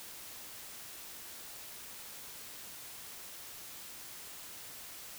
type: silence
effects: white hiss -48 dBFS RMS until 5.18 s